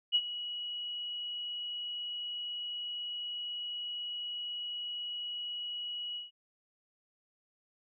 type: tone with ADSR envelope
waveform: sine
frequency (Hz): 2918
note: F#7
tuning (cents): -25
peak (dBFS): -22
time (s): 0.12-6.31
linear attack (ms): 33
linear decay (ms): 52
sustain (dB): -14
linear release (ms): 150
effects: none